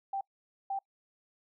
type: tone bursts at uneven times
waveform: sine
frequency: 784 Hz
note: G5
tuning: in tune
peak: -31 dBFS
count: 2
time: 0.13-0.21 / 0.7-0.79 s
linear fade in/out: 5 ms
effects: noise-tail reverb RT60 0.1 s tail -25 dB re dry